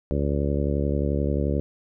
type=harmonic tone; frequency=71.4 Hz; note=D2; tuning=48 cents flat; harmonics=1 / 2 / 3 / 4 / 5 / 6 / 7 / 8; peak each=-25 / -28 / -30 / -31 / -32 / -33 / -33 / -34 dBFS; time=0.11-1.6 s; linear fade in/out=0 ms; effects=none